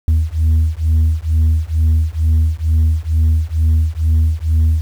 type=beating tone pair; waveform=sine; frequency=78.4 / 80.6 Hz; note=D#2 / E2; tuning=+14 / -38 cents; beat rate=2.2 Hz; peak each=-12 dBFS; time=0.08-4.81 s; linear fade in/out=0 ms; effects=tanh soft clip ceiling -8 dBFS + 7-bit